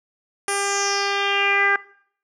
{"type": "tone with low-pass filter sweep", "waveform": "10% pulse", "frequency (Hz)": 399.5, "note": "G4", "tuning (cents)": 33, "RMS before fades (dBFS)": -21, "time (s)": [0.48, 1.76], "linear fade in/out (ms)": 2, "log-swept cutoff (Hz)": [10000, 1700], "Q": 4.6, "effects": ["noise-tail reverb RT60 0.6 s tail -20 dB re dry"]}